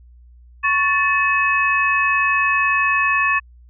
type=tone cluster; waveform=sine; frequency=1108 / 1758 / 2562 Hz; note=C#6 / A6 / E7; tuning=-1 / -2 / -50 cents; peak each=-19 dBFS; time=0.63-3.4 s; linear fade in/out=20 ms; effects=added 60 Hz sine -43 dBFS peak until 3.69 s